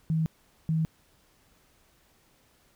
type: tone pair in turn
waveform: sine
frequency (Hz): 160 / 160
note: D#3 / D#3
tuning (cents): +49 / +49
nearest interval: unison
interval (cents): 0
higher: neither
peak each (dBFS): -23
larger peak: neither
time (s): 0.1-0.26 / 0.69-0.85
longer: neither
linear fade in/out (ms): 0
effects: pink hiss -64 dBFS RMS until 2.75 s